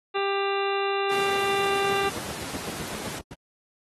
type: harmonic tone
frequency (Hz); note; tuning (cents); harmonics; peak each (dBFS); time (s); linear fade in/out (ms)
395.6; G4; +16; 1 / 2 / 3 / 4 / 5 / 6 / 7 / 9 / 10; -26 / -30 / -31 / -37 / -39 / -39 / -34 / -39 / -42; 0.14-2.1; 20
type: noise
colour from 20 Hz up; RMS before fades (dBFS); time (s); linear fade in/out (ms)
pink; -35; 1.11-3.19; 5
type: noise bursts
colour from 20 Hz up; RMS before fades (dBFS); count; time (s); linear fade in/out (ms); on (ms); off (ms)
brown; -28; 12; 1.9-3.34; 5; 32; 96
effects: high-pass 150 Hz 12 dB/octave + AAC 32 kbps